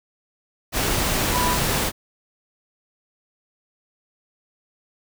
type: tone in noise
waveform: sine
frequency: 987.8 Hz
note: B5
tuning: in tune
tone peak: -22 dBFS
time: 1.31-1.58 s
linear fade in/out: 50 ms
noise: pink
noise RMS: -22 dBFS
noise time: 0.72-1.92 s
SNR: -3 dB
effects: none